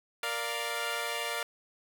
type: chord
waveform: 10% pulse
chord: Bb major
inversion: none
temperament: equal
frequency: 466.2 / 587.3 / 698.5 Hz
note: Bb4 / D5 / F5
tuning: 0 / 0 / 0 cents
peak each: -28 dBFS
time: 0.23-1.43 s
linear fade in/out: 2 ms
effects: none